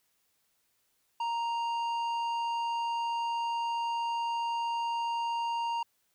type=tone with tanh clipping; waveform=sine; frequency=932.3 Hz; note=A#5; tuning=in tune; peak=-31 dBFS; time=1.2-5.83 s; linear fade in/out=5 ms; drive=10 dB; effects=white hiss -74 dBFS RMS until 6.14 s